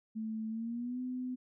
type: tone with pitch glide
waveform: sine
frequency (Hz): 220 to 252.7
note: A3 to B3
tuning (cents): 0 to +40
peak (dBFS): -35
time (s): 0.15-1.36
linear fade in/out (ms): 20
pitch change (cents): +240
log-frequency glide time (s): 0.49-1
effects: none